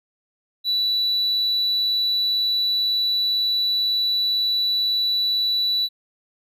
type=tone; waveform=triangle; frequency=3951 Hz; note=B7; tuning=in tune; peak=-16 dBFS; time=0.64-5.89 s; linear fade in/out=50 ms; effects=tanh soft clip ceiling -14 dBFS